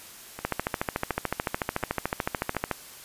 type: two click trains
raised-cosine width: 0.5 ms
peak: -20 / -10 dBFS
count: 4 / 32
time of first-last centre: 0.39-2.548 / 0.45-2.713 s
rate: 1.39 / 13.7 Hz
effects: white hiss -46 dBFS RMS until 3.04 s + resampled to 32000 Hz